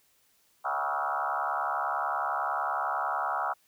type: tone with frequency modulation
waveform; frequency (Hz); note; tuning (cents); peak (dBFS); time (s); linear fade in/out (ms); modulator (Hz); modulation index
sine; 1042; C6; -7; -27; 0.64-3.54; 20; 70.9; 5.2
effects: white hiss -67 dBFS RMS until 3.67 s